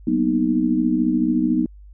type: chord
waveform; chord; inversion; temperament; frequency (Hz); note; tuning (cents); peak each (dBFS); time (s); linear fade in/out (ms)
sine; B major seventh; second; equal with one note detuned; 187.8 / 233.1 / 246.9 / 311.1; F#3 / A#3 / B3 / D#4; +26 / 0 / 0 / 0; -25 / -25 / -20 / -20; 0.07-1.66; 5
effects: added 50 Hz sine -40 dBFS peak until 1.93 s